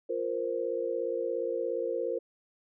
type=chord; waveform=sine; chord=F suspended fourth; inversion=none; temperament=equal; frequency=349.2 / 466.2 / 523.3 Hz; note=F4 / Bb4 / C5; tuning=0 / 0 / 0 cents; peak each=-36 / -32 / -33 dBFS; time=0.09-2.19 s; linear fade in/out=10 ms; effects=none